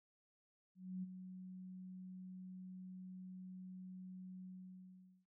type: tone with ADSR envelope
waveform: sine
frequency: 185 Hz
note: F#3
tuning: in tune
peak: -40 dBFS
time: 0.75-5.26 s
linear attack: 280 ms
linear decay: 25 ms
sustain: -9 dB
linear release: 810 ms
effects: none